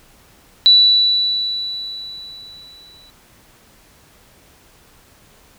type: tone with exponential decay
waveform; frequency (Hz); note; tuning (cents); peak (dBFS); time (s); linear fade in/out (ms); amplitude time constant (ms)
sine; 3951; B7; 0; -5; 0.66-3.1; 0; 530
effects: pink hiss -50 dBFS RMS until 5.58 s